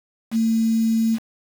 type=tone with quantisation; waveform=sine; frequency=225.1 Hz; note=A3; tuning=40 cents sharp; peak=-16 dBFS; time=0.31-1.19 s; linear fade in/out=50 ms; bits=6; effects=none